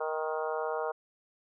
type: harmonic tone with a mistuned harmonic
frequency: 156.8 Hz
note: D#3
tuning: 14 cents sharp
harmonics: 3 / 4 / 5 / 6 / 7 / 8 / 9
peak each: -34 / -36 / -38 / -40 / -41 / -42 / -43 dBFS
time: 0-0.92 s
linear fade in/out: 10 ms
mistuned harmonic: 7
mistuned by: -22 cents
effects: none

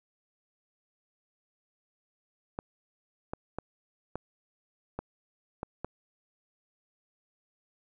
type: clicks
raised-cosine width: 1 ms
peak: -20 dBFS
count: 7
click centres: 2.589 / 3.335 / 3.586 / 4.156 / 4.99 / 5.631 / 5.846 s
effects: none

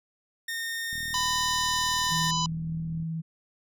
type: tone with pitch glide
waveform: sawtooth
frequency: 1833 to 1815.1 Hz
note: A#6 to A#6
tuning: -30 to -47 cents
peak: -27 dBFS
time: 0.48-2.31 s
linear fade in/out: 5 ms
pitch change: -17 cents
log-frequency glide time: 1.41-2.03 s
type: click train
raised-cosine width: 5 ms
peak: -32 dBFS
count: 84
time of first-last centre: 0.93-3.026 s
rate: 39.6 Hz
type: harmonic tone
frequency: 998 Hz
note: B5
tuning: 18 cents sharp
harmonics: 1 / 3 / 4 / 5 / 6 / 7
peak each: -28 / -33 / -34 / -35 / -36 / -36 dBFS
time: 1.14-2.46 s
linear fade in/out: 2 ms
type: tone with vibrato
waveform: sine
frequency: 162.4 Hz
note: E3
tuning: 26 cents flat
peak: -29 dBFS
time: 2.1-3.22 s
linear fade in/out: 20 ms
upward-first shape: sine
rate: 19 Hz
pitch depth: 17 cents each way
effects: none

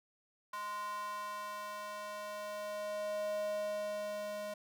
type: tone with high-pass filter sweep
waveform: square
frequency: 207.7 Hz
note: G#3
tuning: in tune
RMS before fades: -40 dBFS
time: 0.53-4.54 s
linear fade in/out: 5 ms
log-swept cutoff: 1100 to 490 Hz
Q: 4.9
effects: none

